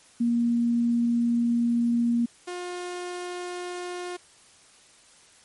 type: tone pair in turn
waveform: sine / sawtooth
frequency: 236.1 / 356.5 Hz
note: A#3 / F4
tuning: +22 / +36 cents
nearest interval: perfect fifth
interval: 714 cents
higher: second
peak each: -20 / -28 dBFS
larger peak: first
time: 0.2-2.26 / 2.47-4.17 s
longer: first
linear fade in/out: 10 ms
effects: white hiss -55 dBFS RMS until 5.44 s + MP3 48 kbps